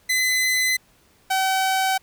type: tone pair in turn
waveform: sawtooth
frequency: 2024 / 763 Hz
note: B6 / G5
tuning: +42 / -47 cents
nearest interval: octave + perfect fourth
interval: 1689 cents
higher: first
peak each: -15 dBFS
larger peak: neither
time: 0.09-0.77 / 1.3-1.98 s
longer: neither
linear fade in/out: 10 ms
effects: pink hiss -58 dBFS RMS until 2.02 s